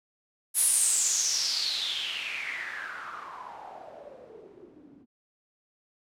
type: noise with low-pass filter sweep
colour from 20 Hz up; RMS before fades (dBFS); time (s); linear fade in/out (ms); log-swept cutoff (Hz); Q
blue; -31; 0.54-5.06; 50; 11000 to 250; 6.7
effects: none